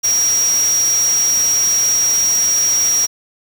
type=tone in noise; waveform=sine; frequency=5680 Hz; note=F8; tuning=28 cents sharp; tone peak=-12 dBFS; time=0.03-3.07 s; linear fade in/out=20 ms; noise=white; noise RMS=-25 dBFS; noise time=0.03-3.07 s; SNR=+10 dB; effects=none